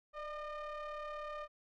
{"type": "ring-modulated tone", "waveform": "square", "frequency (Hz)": 306.7, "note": "D#4", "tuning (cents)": -25, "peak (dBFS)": -39, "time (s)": [0.13, 1.48], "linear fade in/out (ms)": 50, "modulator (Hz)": 902, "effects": ["low-pass 3000 Hz 12 dB/octave"]}